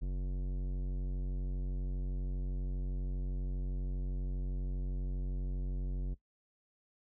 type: tone with tanh clipping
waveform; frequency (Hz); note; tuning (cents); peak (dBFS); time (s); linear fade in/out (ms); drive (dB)
sine; 46.25; F#1; 0; -35; 0.01-6.15; 20; 15
effects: noise-tail reverb RT60 0.1 s tail -17 dB re dry